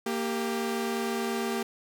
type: tone pair together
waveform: sawtooth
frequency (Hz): 231.4 / 394.1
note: A#3 / G4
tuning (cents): -13 / +9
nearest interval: major sixth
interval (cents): 922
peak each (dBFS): -27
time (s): 0.06-1.63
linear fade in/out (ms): 5
effects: none